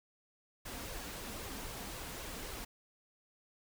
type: noise with flanger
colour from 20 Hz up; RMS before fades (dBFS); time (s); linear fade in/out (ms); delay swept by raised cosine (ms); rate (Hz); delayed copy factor
pink; -44; 0.65-2.65; 10; 1.8 to 4.4; 3.8; +0.5
effects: none